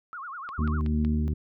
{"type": "tone with vibrato", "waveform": "sine", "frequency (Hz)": 1244.5, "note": "D#6", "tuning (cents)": 0, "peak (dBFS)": -35, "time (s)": [0.13, 0.81], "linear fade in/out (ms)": 0, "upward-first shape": "sine", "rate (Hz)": 10, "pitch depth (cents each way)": 270}
{"type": "click train", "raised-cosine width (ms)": 0.3, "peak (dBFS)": -27, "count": 4, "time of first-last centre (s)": [0.49, 1.049], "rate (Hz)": 5.37}
{"type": "harmonic tone", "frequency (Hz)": 75.9, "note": "D#2", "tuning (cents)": -42, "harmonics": [1, 2, 3, 4, 5], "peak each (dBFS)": [-25, -32, -35, -42, -42], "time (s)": [0.58, 1.34], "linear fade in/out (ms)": 10}
{"type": "tone", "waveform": "sine", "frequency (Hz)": 229.6, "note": "A#3", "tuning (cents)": -26, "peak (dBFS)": -28, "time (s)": [0.61, 1.28], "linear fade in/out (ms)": 0}
{"effects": []}